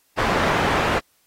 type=low-pass noise; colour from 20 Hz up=white; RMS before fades=-21 dBFS; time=0.17-1 s; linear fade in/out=20 ms; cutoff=1400 Hz; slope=12 dB/octave; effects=white hiss -63 dBFS RMS until 1.26 s + AAC 48 kbps